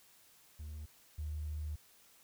triangle tone pair in turn, 76.1 / 76.1 Hz, D#2 / D#2, -38 / -38 cents, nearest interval unison, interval 0 cents, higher neither, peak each -40 / -33 dBFS, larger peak second, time 0.59-0.86 / 1.18-1.76 s, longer second, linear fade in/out 10 ms, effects tanh soft clip ceiling -35 dBFS + white hiss -64 dBFS RMS until 2.23 s

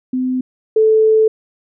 sine tone pair in turn, 255.6 / 437.8 Hz, C4 / A4, -40 / -9 cents, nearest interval major sixth, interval 931 cents, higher second, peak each -15 / -8 dBFS, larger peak second, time 0.13-0.41 / 0.76-1.28 s, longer second, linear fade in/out 5 ms, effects none

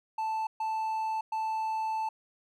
triangle tone bursts at uneven times, 880 Hz, A5, in tune, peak -27 dBFS, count 3, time 0.18-0.47 / 0.6-1.21 / 1.32-2.09 s, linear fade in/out 5 ms, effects none

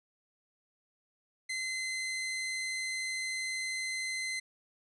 sawtooth tone, 2059 Hz, C7, 28 cents flat, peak -30 dBFS, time 1.49-4.4 s, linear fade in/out 10 ms, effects resampled to 24000 Hz

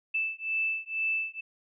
sine beating tone pair, 2637 / 2639.1 Hz, E7 / E7, 0 / +1 cents, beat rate 2.1 Hz, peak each -31 dBFS, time 0.14-1.41 s, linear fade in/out 10 ms, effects none

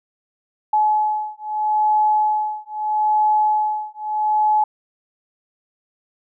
sine beating tone pair, 852 / 852.78 Hz, G#5 / G#5, +44 / +46 cents, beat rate 0.78 Hz, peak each -19 dBFS, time 0.73-4.64 s, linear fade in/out 5 ms, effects none

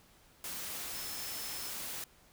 sine tone in noise, 5260 Hz, E8, 5 cents flat, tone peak -46 dBFS, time 0.95-1.7 s, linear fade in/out 2 ms, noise white, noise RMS -41 dBFS, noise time 0.44-2.04 s, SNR -8 dB, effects pink hiss -63 dBFS RMS until 2.32 s

